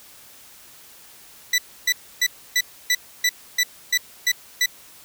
20% pulse tone bursts, 1975.5 Hz, B6, in tune, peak -11 dBFS, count 10, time 1.53-4.66 s, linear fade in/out 5 ms, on 52 ms, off 290 ms, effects white hiss -47 dBFS RMS until 5.04 s

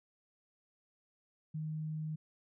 sine tone, 155.56 Hz, D#3, in tune, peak -36 dBFS, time 1.54-2.16 s, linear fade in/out 10 ms, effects none

